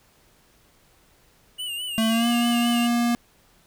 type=tone with vibrato; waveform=square; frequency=2893 Hz; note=F#7; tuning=40 cents flat; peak=-29 dBFS; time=1.58-2.88 s; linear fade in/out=20 ms; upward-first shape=sine; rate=4.7 Hz; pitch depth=70 cents each way
type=tone with pitch glide; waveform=square; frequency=222.9 to 237.5 Hz; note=A3 to A#3; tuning=+23 to +33 cents; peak=-20 dBFS; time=1.98-3.15 s; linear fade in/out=0 ms; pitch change=+110 cents; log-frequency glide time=2.08-2.29 s
effects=pink hiss -59 dBFS RMS until 3.66 s